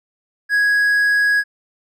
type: tone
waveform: triangle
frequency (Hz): 1661.2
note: G#6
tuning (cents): 0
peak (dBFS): -11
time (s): 0.49-1.44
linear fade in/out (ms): 50
effects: none